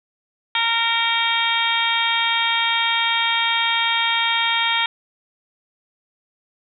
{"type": "harmonic tone", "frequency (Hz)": 461.3, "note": "A#4", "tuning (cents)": -18, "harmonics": [2, 3, 4, 5, 6, 7, 8], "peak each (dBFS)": [-24, -27, -26, -23, -31, -23, -25], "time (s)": [0.55, 4.86], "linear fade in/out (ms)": 2, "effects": []}